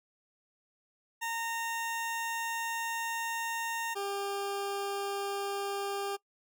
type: tone pair in turn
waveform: 20% pulse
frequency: 920 / 399.1 Hz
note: A#5 / G4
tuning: -23 / +31 cents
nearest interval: octave + major second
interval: 1446 cents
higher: first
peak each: -28 dBFS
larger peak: neither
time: 1.21-3.95 / 3.95-6.17 s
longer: first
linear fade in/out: 20 ms
effects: noise-tail reverb RT60 0.1 s tail -22 dB re dry